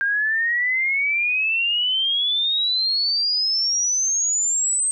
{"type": "exponential sweep", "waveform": "sine", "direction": "up", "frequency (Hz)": [1594, 8372], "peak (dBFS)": -18, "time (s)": [0.01, 4.91], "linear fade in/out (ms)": 0, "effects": []}